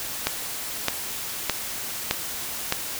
click train, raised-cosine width 0.2 ms, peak -3 dBFS, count 5, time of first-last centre 0.27-2.724 s, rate 1.63 Hz, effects white hiss -32 dBFS RMS until 2.99 s

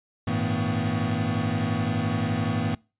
square tone cluster, 100.2 / 111.9 / 159.9 / 224.4 / 249.9 Hz, G2 / A2 / D#3 / A3 / B3, +38 / +30 / +48 / +34 / +21 cents, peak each -31 dBFS, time 0.27-2.75 s, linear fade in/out 5 ms, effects noise-tail reverb RT60 0.3 s tail -25 dB re dry + resampled to 8000 Hz

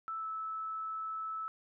sine tone with pitch glide, 1318.5 to 1307.1 Hz, E6 to E6, 0 to -15 cents, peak -36 dBFS, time 0.08-1.48 s, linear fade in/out 0 ms, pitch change -15 cents, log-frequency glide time 0.18-0.26 s, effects none

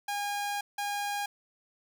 sawtooth tone bursts at uneven times, 815 Hz, G#5, 33 cents flat, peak -27 dBFS, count 2, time 0.08-0.61 / 0.78-1.26 s, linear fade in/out 5 ms, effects none

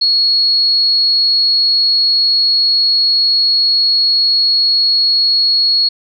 sine tone, 4333 Hz, C#8, 40 cents flat, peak -9 dBFS, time 0.01-5.89 s, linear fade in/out 10 ms, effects none

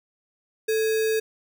sine tone with sample-and-hold, 440 Hz, A4, in tune, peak -20 dBFS, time 0.68-1.2 s, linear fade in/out 10 ms, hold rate 2100 Hz, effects none

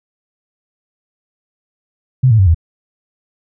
sine tone with pitch steps, 129 / 111.01 / 95.53 / 82.21 Hz, C3 / A2 / G2 / E2, -24 / +16 / -44 / -4 cents, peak -6 dBFS, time 2.23-2.546 s, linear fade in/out 10 ms, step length 79 ms, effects none

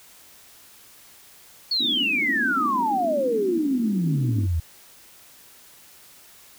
sine exponential sweep, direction down, 4464 to 77.78 Hz, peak -20 dBFS, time 1.71-4.6 s, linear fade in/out 5 ms
white band-pass noise, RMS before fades -31 dBFS, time 1.79-4.47 s, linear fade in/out 20 ms, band 220 to 300 Hz, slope 48 dB/octave
effects white hiss -50 dBFS RMS until 6.58 s

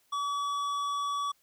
triangle tone with tanh clipping, 1141 Hz, C#6, 50 cents sharp, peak -31 dBFS, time 0.12-1.32 s, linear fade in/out 10 ms, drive 16 dB, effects white hiss -69 dBFS RMS until 1.42 s

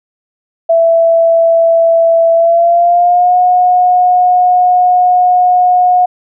sine tone with pitch glide, 664 to 724.1 Hz, E5 to F#5, +12 to -38 cents, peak -5 dBFS, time 0.69-6.06 s, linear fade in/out 10 ms, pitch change +150 cents, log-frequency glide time 2.33-3.37 s, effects none

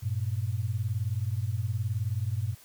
sine beating tone pair, 97.7 / 116.7 Hz, G2 / A#2, -5 / +2 cents, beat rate 19 Hz, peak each -30 dBFS, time 0.02-2.55 s, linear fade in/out 20 ms, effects white hiss -55 dBFS RMS until 2.64 s

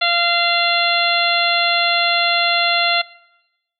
harmonic tone, 690 Hz, F5, 21 cents flat, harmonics 1 / 2 / 3 / 4 / 5 / 6, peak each -21 / -21 / -21 / -21 / -21 / -21 dBFS, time 0.01-3.02 s, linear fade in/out 10 ms, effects noise-tail reverb RT60 0.9 s tail -20 dB re dry

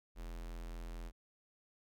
square tone with notch filter, 42.2 Hz, E1, 41 cents sharp, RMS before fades -45 dBFS, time 0.15-1.12 s, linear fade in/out 50 ms, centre 140 Hz, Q 2, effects none

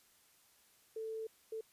sine tone bursts at uneven times, 442.8 Hz, A4, 11 cents sharp, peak -39 dBFS, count 2, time 0.96-1.27 / 1.52-1.61 s, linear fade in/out 5 ms, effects white hiss -68 dBFS RMS until 1.72 s + resampled to 32000 Hz

